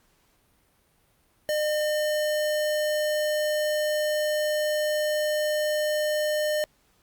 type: tone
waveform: square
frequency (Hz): 606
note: D#5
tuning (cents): -46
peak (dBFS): -24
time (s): 1.49-6.64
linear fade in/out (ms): 0
effects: pink hiss -65 dBFS RMS until 7.02 s + Opus 48 kbps